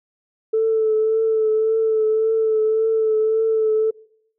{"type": "tone with vibrato", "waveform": "sine", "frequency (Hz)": 440, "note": "A4", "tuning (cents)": 0, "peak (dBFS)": -14, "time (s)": [0.53, 3.91], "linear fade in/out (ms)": 10, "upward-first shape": "triangle", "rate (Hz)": 1.8, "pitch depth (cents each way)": 27, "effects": ["noise-tail reverb RT60 0.7 s tail -23 dB re dry", "tanh soft clip ceiling -10 dBFS"]}